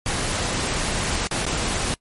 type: noise with dropouts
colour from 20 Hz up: pink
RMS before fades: -24 dBFS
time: 0.06-1.94 s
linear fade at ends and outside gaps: 1 ms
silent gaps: 1.272-1.311 / 1.453-1.464 s
effects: noise-tail reverb RT60 0.1 s tail -22 dB re dry + MP3 48 kbps